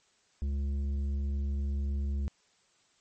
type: tone with tanh clipping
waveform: sine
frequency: 70 Hz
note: C#2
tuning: 18 cents sharp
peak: -30 dBFS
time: 0.42-2.28 s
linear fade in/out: 0 ms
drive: 8 dB
effects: white hiss -68 dBFS RMS until 3 s + MP3 32 kbps